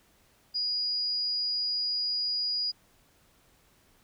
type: tone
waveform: sine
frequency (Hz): 4893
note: D#8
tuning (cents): -30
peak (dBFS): -27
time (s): 0.54-2.72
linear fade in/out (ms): 20
effects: pink hiss -64 dBFS RMS until 4.03 s